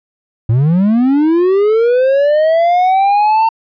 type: linear sweep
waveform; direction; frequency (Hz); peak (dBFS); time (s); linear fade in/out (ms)
triangle; up; 106.8 to 908; -6; 0.49-3.49; 5
effects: resampled to 11025 Hz